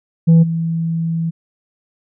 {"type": "tone with level steps", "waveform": "sine", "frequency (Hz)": 164.81, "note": "E3", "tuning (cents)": 0, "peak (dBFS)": [-3, -16], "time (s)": [0.27, 1.31], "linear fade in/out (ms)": 20, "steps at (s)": 0.42, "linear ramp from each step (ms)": 20, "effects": ["tanh soft clip ceiling -5 dBFS"]}